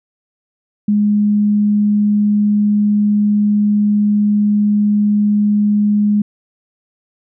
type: tone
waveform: sine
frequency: 207.7 Hz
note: G#3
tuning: in tune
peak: -10 dBFS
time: 0.88-6.22 s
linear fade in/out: 5 ms
effects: none